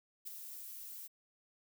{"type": "noise with ADSR envelope", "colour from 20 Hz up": "violet", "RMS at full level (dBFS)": -42, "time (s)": [0.25, 1.08], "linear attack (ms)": 24, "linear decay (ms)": 12, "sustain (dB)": -6, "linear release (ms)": 19, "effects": []}